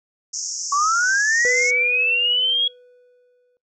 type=band-pass noise; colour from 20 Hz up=white; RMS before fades=-28 dBFS; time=0.33-1.71 s; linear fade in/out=10 ms; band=5300 to 7000 Hz; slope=96 dB/octave
type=linear sweep; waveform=sine; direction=up; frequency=1108.7 to 3332 Hz; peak=-16 dBFS; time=0.72-2.68 s; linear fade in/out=5 ms
type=tone with exponential decay; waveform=triangle; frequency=493.9 Hz; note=B4; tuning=in tune; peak=-19 dBFS; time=1.45-3.57 s; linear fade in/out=0 ms; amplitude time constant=460 ms
effects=noise-tail reverb RT60 0.2 s tail -22 dB re dry